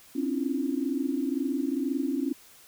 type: tone cluster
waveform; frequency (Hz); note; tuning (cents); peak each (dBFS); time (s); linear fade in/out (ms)
sine; 260.3 / 282.4 / 317.5 / 342.9; C4 / C#4 / D#4 / F4; -9 / +32 / +35 / -32; -30 / -29 / -36 / -35; 0.15-2.33; 10
effects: white hiss -54 dBFS RMS until 2.67 s